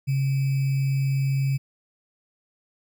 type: tone with sample-and-hold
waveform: sine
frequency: 135.9 Hz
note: C#3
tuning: 34 cents flat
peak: -20 dBFS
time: 0.07-1.58 s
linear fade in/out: 20 ms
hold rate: 2450 Hz
effects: none